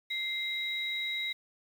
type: tone pair together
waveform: sine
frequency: 2093 / 3832 Hz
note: C7 / A#7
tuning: 0 / +47 cents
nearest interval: minor seventh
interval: 1047 cents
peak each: -34 / -34 dBFS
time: 0.1-1.33 s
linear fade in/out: 10 ms
effects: 9-bit